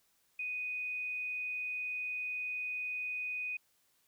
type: tone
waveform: sine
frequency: 2489 Hz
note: D#7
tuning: in tune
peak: -35 dBFS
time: 0.39-3.57 s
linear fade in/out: 5 ms
effects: white hiss -73 dBFS RMS until 4.07 s